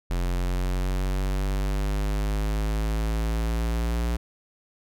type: exponential sweep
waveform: square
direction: up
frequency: 43.89 to 58.7 Hz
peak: -24 dBFS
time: 0.1-4.17 s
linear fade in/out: 10 ms
effects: none